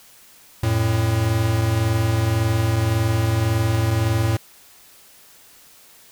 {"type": "tone pair together", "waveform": "square", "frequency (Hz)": [90.29, 112.1], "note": ["F#2", "A2"], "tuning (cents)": [-42, 33], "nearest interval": "major third", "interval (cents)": 375, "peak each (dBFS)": [-24, -19], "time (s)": [0.63, 4.37], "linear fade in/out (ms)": 5, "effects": ["white hiss -49 dBFS RMS until 6.11 s"]}